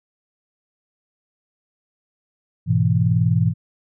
sine chord, E major, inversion first, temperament equal, 103.83 / 123.47 / 164.81 Hz, G#2 / B2 / E3, 0 / 0 / 0 cents, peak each -19 dBFS, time 2.66-3.54 s, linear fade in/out 50 ms, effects none

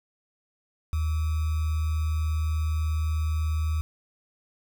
sine tone with sample-and-hold, 78.3 Hz, D#2, 11 cents sharp, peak -23 dBFS, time 0.93-3.81 s, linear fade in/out 0 ms, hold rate 1225 Hz, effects none

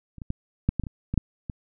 clicks, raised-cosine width 5 ms, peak -30 / -24 / -15 / -8 / -13 / -19 / -22 / -15 / -7 / -19 dBFS, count 10, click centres 0.183 / 0.218 / 0.304 / 0.69 / 0.797 / 0.837 / 0.868 / 1.14 / 1.177 / 1.498 s, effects none

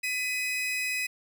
40% pulse tone pair together, 2000 / 2523 Hz, B6 / D#7, +21 / +23 cents, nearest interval major third, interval 402 cents, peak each -33 / -28 dBFS, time 0.03-1.07 s, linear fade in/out 10 ms, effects none

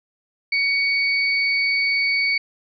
sine tone pair together, 2239 / 4520 Hz, C#7 / C#8, +17 / +33 cents, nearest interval octave, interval 1216 cents, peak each -18 / -25 dBFS, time 0.52-2.38 s, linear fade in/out 5 ms, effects none

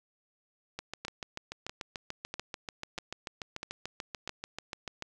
two click trains, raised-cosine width 0.2 ms, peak -20 / -20 dBFS, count 30 / 6, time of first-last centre 0.79-5.024 / 1.05-4.276 s, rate 6.85 / 1.55 Hz, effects none

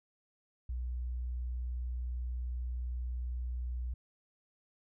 sine tone, 61.3 Hz, B1, 12 cents flat, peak -34 dBFS, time 0.69-3.94 s, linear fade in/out 5 ms, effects none

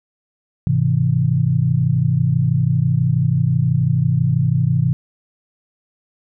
sine chord, Ab augmented, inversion none, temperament just, 103.83 / 129.78 / 162.23 Hz, Ab2 / C3 / E3, 0 / -14 / -27 cents, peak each -21 / -16 / -18 dBFS, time 0.67-4.93 s, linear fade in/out 0 ms, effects none

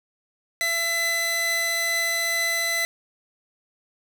sawtooth tone pair together, 671.4 / 2012 Hz, E5 / B6, +32 / +32 cents, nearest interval octave + perfect fifth, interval 1900 cents, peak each -28 / -19 dBFS, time 0.61-2.85 s, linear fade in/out 0 ms, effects none

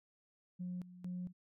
sine tone with tremolo, 179.7 Hz, F3, 50 cents sharp, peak -38 dBFS, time 0.59-1.33 s, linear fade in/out 20 ms, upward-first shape square, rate 2.2 Hz, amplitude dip 80%, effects tanh soft clip ceiling -35 dBFS

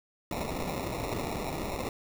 white noise with sample-and-hold, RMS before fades -34 dBFS, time 0.31-1.89 s, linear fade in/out 2 ms, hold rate 1575 Hz, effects none

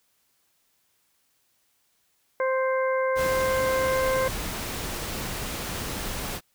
harmonic tone, 523.3 Hz, C5, in tune, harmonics 1 / 2 / 3 / 4, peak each -23 / -29 / -33 / -35 dBFS, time 2.4-4.28 s, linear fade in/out 2 ms
pink noise, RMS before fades -32 dBFS, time 3.15-6.41 s, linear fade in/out 50 ms
effects white hiss -69 dBFS RMS until 6.54 s

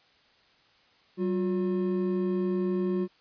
triangle tone pair together, 190 / 358.7 Hz, F#3 / F4, +46 / +46 cents, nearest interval major seventh, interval 1100 cents, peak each -26 dBFS, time 1.17-3.08 s, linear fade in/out 50 ms, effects white hiss -62 dBFS RMS until 3.2 s + resampled to 11025 Hz

